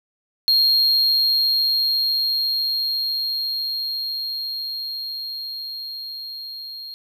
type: tone with level ramp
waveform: triangle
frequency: 4238 Hz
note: C8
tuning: 21 cents sharp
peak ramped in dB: -12 to -31 dBFS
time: 0.48-6.94 s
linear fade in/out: 0 ms
effects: none